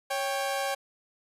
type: tone pair together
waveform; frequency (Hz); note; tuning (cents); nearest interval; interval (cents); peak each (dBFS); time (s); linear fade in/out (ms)
sawtooth; 553.4 / 789; C#5 / G5; -3 / +11; tritone; 614; -27; 0.1-0.75; 10
effects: resampled to 32000 Hz